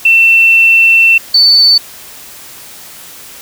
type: tone pair in turn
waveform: sine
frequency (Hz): 2690 / 4508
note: E7 / C#8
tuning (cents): +34 / +28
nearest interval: major sixth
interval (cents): 894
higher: second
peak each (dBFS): -3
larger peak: neither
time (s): 0.05-1.18 / 1.34-1.78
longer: first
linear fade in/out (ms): 5
effects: white hiss -32 dBFS RMS until 3.41 s